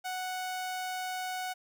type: tone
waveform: sawtooth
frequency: 740 Hz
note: F#5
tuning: in tune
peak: -30 dBFS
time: 0.04-1.54 s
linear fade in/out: 20 ms
effects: none